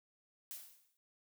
blue noise with exponential decay, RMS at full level -44 dBFS, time 0.51-0.97 s, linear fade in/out 0 ms, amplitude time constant 100 ms, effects none

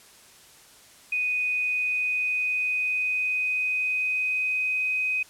sine tone with pitch glide, 2489 to 2512 Hz, D#7 to D#7, 0 to +16 cents, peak -23 dBFS, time 1.12-5.23 s, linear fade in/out 5 ms, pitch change +16 cents, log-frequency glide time 1.47-4.91 s, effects white hiss -52 dBFS RMS until 5.29 s + low-pass 11000 Hz 12 dB/octave

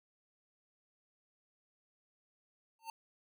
square tone with exponential growth, 900 Hz, A5, 39 cents sharp, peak -38 dBFS, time 2.79-2.9 s, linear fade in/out 2 ms, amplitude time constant 23 ms, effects none

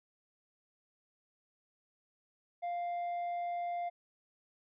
sine tone with tanh clipping, 698.5 Hz, F5, in tune, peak -35 dBFS, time 2.62-3.9 s, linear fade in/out 20 ms, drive 4 dB, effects none

